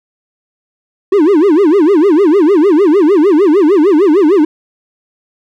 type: tone with vibrato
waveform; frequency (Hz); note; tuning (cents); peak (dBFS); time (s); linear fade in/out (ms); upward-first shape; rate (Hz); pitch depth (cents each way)
triangle; 349.2; F4; 0; -3; 1.12-4.45; 5; sine; 6.6; 300
effects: none